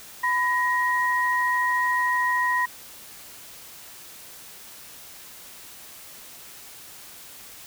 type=tone pair together; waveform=sine; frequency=1000 / 1886.5 Hz; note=B5 / A#6; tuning=+21 / +20 cents; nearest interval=major seventh; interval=1099 cents; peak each=-23 dBFS; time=0.23-2.66 s; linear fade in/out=10 ms; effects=white hiss -44 dBFS RMS until 7.66 s